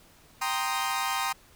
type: chord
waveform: sawtooth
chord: C minor seventh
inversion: second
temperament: equal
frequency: 784 / 932.3 / 1046.5 / 1244.5 Hz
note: G5 / Bb5 / C6 / Eb6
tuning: 0 / 0 / 0 / 0 cents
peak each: -29 dBFS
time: 0.41-1.33 s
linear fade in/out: 10 ms
effects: pink hiss -57 dBFS RMS until 1.55 s